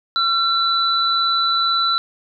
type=tone pair together; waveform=sine; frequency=1359 / 3979 Hz; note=F6 / B7; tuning=-48 / +12 cents; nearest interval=octave + perfect fifth; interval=1860 cents; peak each=-18 dBFS; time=0.16-1.98 s; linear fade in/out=0 ms; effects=none